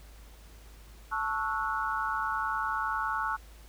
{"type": "chord", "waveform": "sine", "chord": "F# minor seventh", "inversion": "first", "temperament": "equal with one note detuned", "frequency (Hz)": [880, 1108.7, 1318.5, 1458.8], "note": ["A5", "C#6", "E6", "F#6"], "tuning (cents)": [0, 0, 0, -25], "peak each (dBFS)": -34, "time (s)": [1.11, 3.37], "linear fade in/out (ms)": 20, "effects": ["added 53 Hz sine -49 dBFS peak until 3.68 s", "pink hiss -57 dBFS RMS until 3.68 s"]}